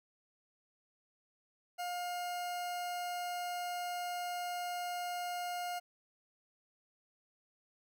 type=tone; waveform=40% pulse; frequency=710 Hz; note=F5; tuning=28 cents sharp; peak=-36 dBFS; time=1.78-5.8 s; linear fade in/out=20 ms; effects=none